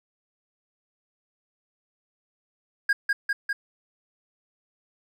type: tone with echo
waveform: triangle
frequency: 1629 Hz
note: G#6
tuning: 34 cents flat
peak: -16 dBFS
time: 2.89-2.93 s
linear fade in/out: 5 ms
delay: 200 ms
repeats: 3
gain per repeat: -2 dB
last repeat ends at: 3.53 s
effects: none